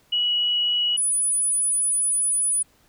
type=tone pair in turn; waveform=sine; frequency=2924 / 9895 Hz; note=F#7 / D#9; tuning=-21 / -11 cents; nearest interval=octave + major sixth; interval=2110 cents; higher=second; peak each=-19 dBFS; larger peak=neither; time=0.12-0.97 / 0.97-2.63 s; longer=second; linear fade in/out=10 ms; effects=pink hiss -60 dBFS RMS until 2.88 s